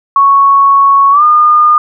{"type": "tone with pitch glide", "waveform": "sine", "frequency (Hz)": [1108.7, 1216], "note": ["C#6", "D#6"], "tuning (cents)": [0, -40], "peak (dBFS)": -3, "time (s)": [0.16, 1.78], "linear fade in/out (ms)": 2, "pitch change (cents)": 160, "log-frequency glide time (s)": [1.11, 1.23], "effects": []}